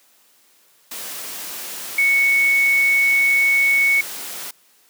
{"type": "tone in noise", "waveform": "sine", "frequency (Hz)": 2217, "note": "C#7", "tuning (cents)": 0, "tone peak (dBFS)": -13, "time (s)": [1.98, 4.01], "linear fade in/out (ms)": 5, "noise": "white", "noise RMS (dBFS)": -31, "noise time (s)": [0.91, 4.51], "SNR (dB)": 15, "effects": ["white hiss -56 dBFS RMS until 4.89 s", "high-pass 200 Hz 12 dB/octave"]}